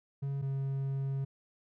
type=tone pair in turn; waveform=triangle; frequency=138.59 / 136.29 Hz; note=C#3 / C#3; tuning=0 / -29 cents; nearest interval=unison; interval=29 cents; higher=first; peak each=-30 / -29 dBFS; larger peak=second; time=0.22-0.42 / 0.42-1.25 s; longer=second; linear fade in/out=10 ms; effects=none